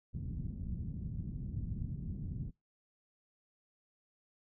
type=low-pass noise; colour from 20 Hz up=white; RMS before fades=-40 dBFS; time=0.13-2.51 s; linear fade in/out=20 ms; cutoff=180 Hz; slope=24 dB/octave; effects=noise-tail reverb RT60 0.2 s tail -24 dB re dry